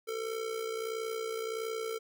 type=tone with amplitude modulation; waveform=square; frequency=448.1 Hz; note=A4; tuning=32 cents sharp; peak=-32 dBFS; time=0.07-1.99 s; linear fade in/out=20 ms; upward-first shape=sine; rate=61.5 Hz; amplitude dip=60%; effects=none